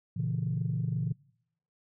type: chord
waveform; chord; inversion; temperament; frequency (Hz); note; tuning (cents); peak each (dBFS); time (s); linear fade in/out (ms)
sine; A# diminished; none; equal; 116.54 / 138.59 / 164.81; A#2 / C#3 / E3; 0 / 0 / 0; -32; 0.16-1.13; 10
effects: noise-tail reverb RT60 0.7 s tail -23 dB re dry + tanh soft clip ceiling -21 dBFS